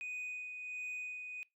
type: tone with tremolo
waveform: sine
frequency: 2489 Hz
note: D#7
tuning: in tune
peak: -36 dBFS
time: 0.01-1.43 s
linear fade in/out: 0 ms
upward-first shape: sine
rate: 1.4 Hz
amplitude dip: 50%
effects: noise-tail reverb RT60 0.2 s tail -24 dB re dry + tanh soft clip ceiling -38 dBFS